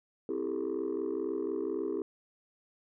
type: chord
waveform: sine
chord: A minor seventh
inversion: first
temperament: just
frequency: 264 / 330 / 396 / 440 Hz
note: C4 / E4 / G4 / A4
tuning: +16 / +2 / +18 / 0 cents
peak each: -38 / -34 / -33 / -37 dBFS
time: 0.29-2.02 s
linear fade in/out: 2 ms
effects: tanh soft clip ceiling -26 dBFS